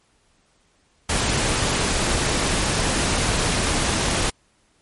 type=noise; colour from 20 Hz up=pink; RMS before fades=-21 dBFS; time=1.09-4.3 s; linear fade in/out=5 ms; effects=pink hiss -62 dBFS RMS until 4.81 s + MP3 48 kbps